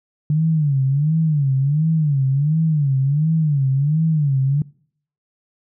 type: tone with vibrato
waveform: sine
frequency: 146.83 Hz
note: D3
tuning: in tune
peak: -14 dBFS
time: 0.3-4.62 s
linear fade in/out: 2 ms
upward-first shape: sine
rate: 1.4 Hz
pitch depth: 170 cents each way
effects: noise-tail reverb RT60 0.6 s tail -24 dB re dry